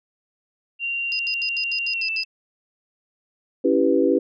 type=tone with pitch glide; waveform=sine; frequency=2767 to 2656 Hz; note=F7 to E7; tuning=-17 to +12 cents; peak=-23 dBFS; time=0.79-2.25 s; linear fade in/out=50 ms; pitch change=-71 cents; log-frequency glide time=1.91-2.07 s
type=tone bursts; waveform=sine; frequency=4978 Hz; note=D#8; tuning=in tune; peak=-25 dBFS; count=8; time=1.12-2.234 s; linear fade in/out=0 ms; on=71 ms; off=78 ms
type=chord; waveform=sine; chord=C# half-diminished seventh; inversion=none; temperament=equal; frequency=277.2 / 329.6 / 392 / 493.9 Hz; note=C#4 / E4 / G4 / B4; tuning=0 / 0 / 0 / 0 cents; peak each=-21 dBFS; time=3.64-4.19 s; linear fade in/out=10 ms
effects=none